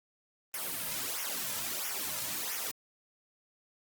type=noise with flanger; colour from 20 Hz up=white; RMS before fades=-36 dBFS; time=0.54-2.71 s; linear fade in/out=0 ms; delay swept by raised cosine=0.23 to 2.73 ms; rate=1.5 Hz; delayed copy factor=-0.85; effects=Opus 32 kbps